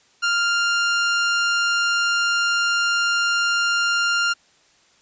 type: tone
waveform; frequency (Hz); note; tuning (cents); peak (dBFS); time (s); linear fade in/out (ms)
sawtooth; 1396.9; F6; 0; -14; 0.22-4.34; 20
effects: white hiss -57 dBFS RMS until 5.01 s + resampled to 16000 Hz